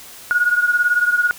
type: beating tone pair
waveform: sine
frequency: 1443 / 1461 Hz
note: F#6 / F#6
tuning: -44 / -22 cents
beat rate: 18 Hz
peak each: -15 / -19 dBFS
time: 0.31-1.31 s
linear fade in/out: 0 ms
effects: white hiss -39 dBFS RMS until 1.38 s